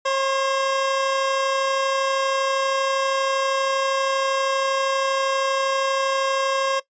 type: tone pair together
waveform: 25% pulse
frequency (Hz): 539.8 / 1047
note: C#5 / C6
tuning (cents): -46 / +1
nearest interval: major seventh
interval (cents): 1147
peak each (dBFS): -16 / -27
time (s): 0.05-6.8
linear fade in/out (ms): 10
effects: noise-tail reverb RT60 0.1 s tail -18 dB re dry + resampled to 16000 Hz